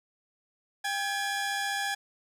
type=tone pair together; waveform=sawtooth; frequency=798 / 1691 Hz; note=G5 / G#6; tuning=+31 / +31 cents; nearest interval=octave + minor second; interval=1300 cents; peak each=-28 dBFS; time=0.84-1.95 s; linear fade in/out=10 ms; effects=low-pass 11000 Hz 12 dB/octave + 10-bit